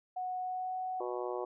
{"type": "tone with pitch glide", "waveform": "sine", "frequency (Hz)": [736, 743.3], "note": ["F#5", "F#5"], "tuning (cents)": [-9, 8], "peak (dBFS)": -34, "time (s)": [0.16, 1.01], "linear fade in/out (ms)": 10, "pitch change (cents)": 17, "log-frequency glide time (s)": [0.4, 0.75]}
{"type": "harmonic tone", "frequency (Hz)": 122.7, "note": "B2", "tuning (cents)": -11, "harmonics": [3, 4, 5, 6, 7, 8, 9], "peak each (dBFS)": [-38, -40, -42, -44, -45, -46, -47], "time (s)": [1, 1.45], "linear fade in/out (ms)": 5}
{"effects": []}